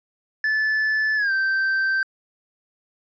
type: tone with pitch glide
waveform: triangle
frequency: 1740 to 1559.1 Hz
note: A6 to G6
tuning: -20 to -10 cents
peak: -17 dBFS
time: 0.44-2.03 s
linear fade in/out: 2 ms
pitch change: -190 cents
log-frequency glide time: 1.16-1.32 s
effects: resampled to 16000 Hz